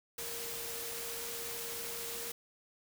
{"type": "tone in noise", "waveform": "sine", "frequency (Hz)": 466.2, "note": "A#4", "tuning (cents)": 0, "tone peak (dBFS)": -47, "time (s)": [0.18, 2.32], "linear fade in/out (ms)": 5, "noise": "white", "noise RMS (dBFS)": -41, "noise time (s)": [0.18, 2.32], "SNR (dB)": -9, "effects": []}